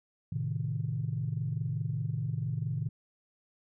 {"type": "chord", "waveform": "sine", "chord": "A diminished", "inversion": "none", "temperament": "equal", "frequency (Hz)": [110, 130.81, 155.56], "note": ["A2", "C3", "Eb3"], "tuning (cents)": [0, 0, 0], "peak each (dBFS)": -34, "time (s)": [0.32, 2.89], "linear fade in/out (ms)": 5, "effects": ["tanh soft clip ceiling -21 dBFS"]}